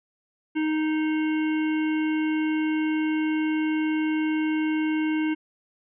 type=harmonic tone with a mistuned harmonic; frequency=311.1 Hz; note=D#4; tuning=in tune; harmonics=1 / 3 / 5 / 7 / 9 / 10; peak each=-22 / -38 / -37 / -37 / -40 / -49 dBFS; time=0.55-5.35 s; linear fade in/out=20 ms; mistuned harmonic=9; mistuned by=-16 cents; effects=none